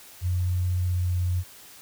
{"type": "tone with vibrato", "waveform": "sine", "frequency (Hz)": 89.9, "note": "F#2", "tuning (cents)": -49, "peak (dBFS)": -22, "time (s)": [0.21, 1.44], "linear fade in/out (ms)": 50, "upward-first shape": "triangle", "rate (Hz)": 16, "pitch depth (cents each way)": 11, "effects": ["white hiss -48 dBFS RMS until 1.81 s"]}